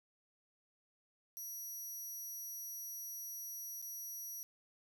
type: tone with dropouts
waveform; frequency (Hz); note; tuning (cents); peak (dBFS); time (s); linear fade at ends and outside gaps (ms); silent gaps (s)
10% pulse; 5800; F#8; -35; -38; 1.37-4.43; 0; 3.816-3.825
effects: none